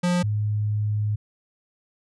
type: tone pair in turn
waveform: square / sine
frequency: 177.2 / 105.36 Hz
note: F3 / G#2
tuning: +25 / +25 cents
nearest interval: major sixth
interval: 900 cents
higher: first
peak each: -20 / -21 dBFS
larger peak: first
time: 0.03-0.23 / 0.23-1.16 s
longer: second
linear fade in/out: 10 ms
effects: resampled to 22050 Hz